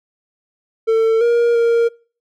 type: tone with pitch steps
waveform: triangle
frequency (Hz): 448.4 / 471.7 / 465.9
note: A4 / A#4 / A#4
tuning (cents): +33 / +20 / -1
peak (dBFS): -9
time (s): 0.87-1.89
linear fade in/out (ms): 20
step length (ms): 340
effects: noise-tail reverb RT60 0.4 s tail -24 dB re dry